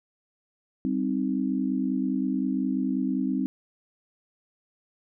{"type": "chord", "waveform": "sine", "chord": "C minor", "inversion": "second", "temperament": "equal", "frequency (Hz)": [196, 261.6, 311.1], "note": ["G3", "C4", "Eb4"], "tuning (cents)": [0, 0, 0], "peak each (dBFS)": [-29, -26, -31], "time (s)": [0.85, 3.46], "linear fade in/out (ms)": 0, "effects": []}